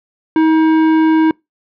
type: tone with tanh clipping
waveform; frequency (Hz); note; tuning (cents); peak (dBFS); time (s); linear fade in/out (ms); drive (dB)
triangle; 318; D#4; +38; -10; 0.36-1.31; 2; 17
effects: noise-tail reverb RT60 0.2 s tail -26 dB re dry